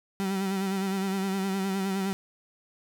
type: tone with vibrato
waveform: 35% pulse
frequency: 193.2 Hz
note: G3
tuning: 25 cents flat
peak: -25 dBFS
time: 0.2-2.13 s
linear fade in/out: 0 ms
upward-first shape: sine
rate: 9.7 Hz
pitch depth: 41 cents each way
effects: none